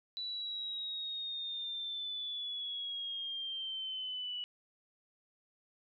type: linear sweep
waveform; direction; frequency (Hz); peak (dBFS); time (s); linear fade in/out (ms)
sine; down; 3964 to 2940; -37; 0.17-4.44; 0
effects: none